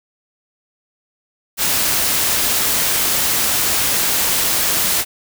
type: noise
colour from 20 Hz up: white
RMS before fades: -17 dBFS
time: 1.57-5.05 s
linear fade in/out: 50 ms
effects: none